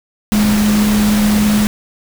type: tone in noise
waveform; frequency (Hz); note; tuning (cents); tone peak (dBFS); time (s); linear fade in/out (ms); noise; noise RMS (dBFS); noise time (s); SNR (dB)
sine; 210; G#3; +19; -10; 0.32-1.67; 0; pink; -20; 0.32-1.67; +7
effects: none